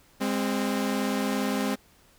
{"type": "tone pair together", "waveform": "sawtooth", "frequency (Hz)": [204.8, 262.3], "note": ["G#3", "C4"], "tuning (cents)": [-24, 4], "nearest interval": "major third", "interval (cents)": 428, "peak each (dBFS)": -24, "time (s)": [0.2, 1.76], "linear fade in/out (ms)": 20, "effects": ["pink hiss -59 dBFS RMS until 2.18 s"]}